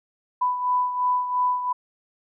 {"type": "beating tone pair", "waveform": "sine", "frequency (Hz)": [994, 996.9], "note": ["B5", "B5"], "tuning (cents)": [11, 16], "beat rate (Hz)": 2.9, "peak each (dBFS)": [-21, -28], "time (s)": [0.41, 1.73], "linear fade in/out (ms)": 10, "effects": []}